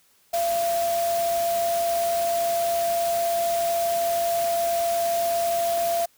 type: tone in noise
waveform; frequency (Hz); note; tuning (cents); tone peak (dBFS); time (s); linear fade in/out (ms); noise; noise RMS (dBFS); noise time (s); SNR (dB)
sine; 682; F5; -41; -21; 0.33-6.06; 10; white; -33; 0.33-6.06; +9
effects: white hiss -61 dBFS RMS until 6.17 s